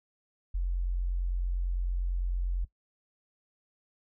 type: tone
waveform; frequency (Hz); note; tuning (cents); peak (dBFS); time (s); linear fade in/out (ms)
sine; 44.45; F1; +31; -27; 0.54-2.65; 10
effects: noise-tail reverb RT60 0.1 s tail -18 dB re dry